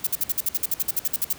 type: noise bursts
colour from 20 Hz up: violet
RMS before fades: -22 dBFS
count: 16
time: 0.04-1.33 s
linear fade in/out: 5 ms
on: 30 ms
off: 54 ms
effects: pink hiss -44 dBFS RMS until 1.38 s + high-pass 60 Hz 12 dB/octave